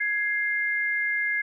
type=tone pair together; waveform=sine; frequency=1666.9 / 2104 Hz; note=G#6 / C7; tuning=+6 / +9 cents; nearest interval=major third; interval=403 cents; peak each=-26 dBFS; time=0-1.42 s; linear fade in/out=10 ms; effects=none